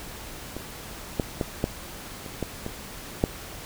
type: clicks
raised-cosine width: 2 ms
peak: -19 / -9 / -11 / -9 / -25 / -13 / -17 / -6 dBFS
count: 8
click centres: 0.566 / 1.198 / 1.412 / 1.641 / 2.262 / 2.427 / 2.664 / 3.239 s
effects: pink hiss -40 dBFS RMS until 3.65 s